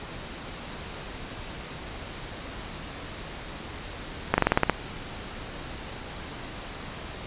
slowing click train, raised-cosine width 0.5 ms, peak -3 dBFS, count 8, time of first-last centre 4.34-4.697 s, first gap 40 ms, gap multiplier 1.08, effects pink hiss -38 dBFS RMS until 7.26 s + resampled to 8000 Hz

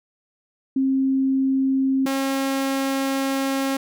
sine / sawtooth tone pair in turn, 267 / 270.7 Hz, C4 / C#4, +35 / -41 cents, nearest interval unison, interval 24 cents, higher second, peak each -17 dBFS, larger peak neither, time 0.76-2.06 / 2.06-3.77 s, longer second, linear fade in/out 5 ms, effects none

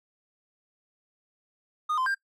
triangle tone with pitch steps, 1230 / 1033 / 1592 Hz, D#6 / C6 / G6, -20 / -22 / +26 cents, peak -23 dBFS, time 1.89-2.148 s, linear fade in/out 10 ms, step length 86 ms, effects noise-tail reverb RT60 0.1 s tail -20 dB re dry

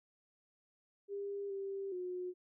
sine tone with pitch steps, 401.1 / 392.2 / 362.1 Hz, G4 / G4 / F#4, +40 / +1 / -37 cents, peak -38 dBFS, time 1.08-2.34 s, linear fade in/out 50 ms, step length 420 ms, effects none

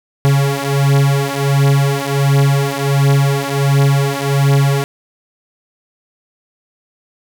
45% pulse beating tone pair, 138.59 / 139.99 Hz, C#3 / C#3, 0 / +17 cents, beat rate 1.4 Hz, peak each -14 dBFS, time 0.25-4.84 s, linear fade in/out 0 ms, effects 8-bit

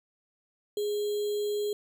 sine tone with sample-and-hold, 415.3 Hz, G#4, in tune, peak -27 dBFS, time 0.77-1.73 s, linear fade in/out 2 ms, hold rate 3675 Hz, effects none

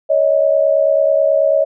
sine tone pair together, 560 / 629.2 Hz, C#5 / D#5, +18 / +19 cents, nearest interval major second, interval 201 cents, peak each -13 dBFS, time 0.09-1.65 s, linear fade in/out 20 ms, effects none

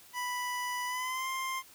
25% pulse tone with pitch glide, 987.8 to 1052.6 Hz, B5 to C6, 0 to +10 cents, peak -29 dBFS, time 0.13-1.63 s, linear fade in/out 50 ms, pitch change +110 cents, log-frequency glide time 0.86-1.27 s, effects white hiss -56 dBFS RMS until 1.74 s

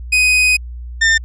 40% pulse tone pair in turn, 2500 / 1803.2 Hz, D#7 / A6, +8 / +42 cents, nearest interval tritone, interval 566 cents, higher first, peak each -9 dBFS, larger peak neither, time 0.12-0.57 / 1.01-1.18 s, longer first, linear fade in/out 10 ms, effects added 60 Hz sine -26 dBFS peak until 1.24 s + resampled to 22050 Hz

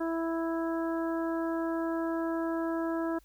harmonic tone, 329.6 Hz, E4, in tune, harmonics 1 / 2 / 3 / 4 / 5, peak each -30 / -36 / -40 / -42 / -44 dBFS, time 0-3.19 s, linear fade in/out 10 ms, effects added 50 Hz sine -59 dBFS peak until 3.24 s + white hiss -67 dBFS RMS until 3.24 s

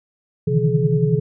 sine tone cluster, 128.9 / 146.8 / 157.1 / 167.8 / 424.9 Hz, C3 / D3 / D#3 / E3 / G#4, -26 / 0 / +17 / +31 / +40 cents, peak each -21 dBFS, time 0.47-1.2 s, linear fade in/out 10 ms, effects none

